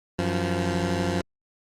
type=tone pair together; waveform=15% pulse; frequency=92.6 / 172.9 Hz; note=F#2 / F3; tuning=+2 / -17 cents; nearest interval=major seventh; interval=1081 cents; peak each=-20 dBFS; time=0.19-1.21 s; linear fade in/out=0 ms; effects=low-pass 8000 Hz 12 dB/octave + Opus 24 kbps